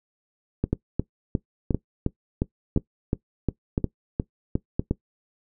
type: two click trains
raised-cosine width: 3 ms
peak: -9 / -9 dBFS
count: 13 / 5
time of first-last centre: 0.64-4.91 / 0.73-4.795 s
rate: 2.81 / 0.984 Hz
effects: noise-tail reverb RT60 0.1 s tail -19 dB re dry